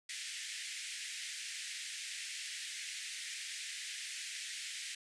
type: band-pass noise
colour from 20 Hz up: pink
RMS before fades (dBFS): -44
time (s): 0.09-4.95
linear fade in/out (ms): 5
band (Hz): 1800 to 9500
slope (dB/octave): 48
effects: none